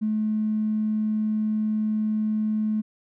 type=tone with tanh clipping; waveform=triangle; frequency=215.3 Hz; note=A3; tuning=37 cents flat; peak=-21 dBFS; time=0.01-2.82 s; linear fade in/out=20 ms; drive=2 dB; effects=none